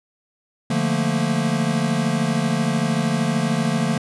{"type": "chord", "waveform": "square", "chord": "Bb major seventh", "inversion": "first", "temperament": "equal", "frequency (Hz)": [146.83, 174.61, 220, 233.1], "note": ["D3", "F3", "A3", "Bb3"], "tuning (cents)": [0, 0, 0, 0], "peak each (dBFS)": -25, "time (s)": [0.7, 3.98], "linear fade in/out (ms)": 5, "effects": ["resampled to 24000 Hz"]}